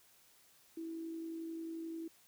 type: tone with amplitude modulation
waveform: sine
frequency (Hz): 327.8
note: E4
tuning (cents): -10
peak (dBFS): -39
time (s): 0.77-2.08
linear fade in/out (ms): 5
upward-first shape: sine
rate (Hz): 51.3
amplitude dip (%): 30
effects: white hiss -66 dBFS RMS until 2.27 s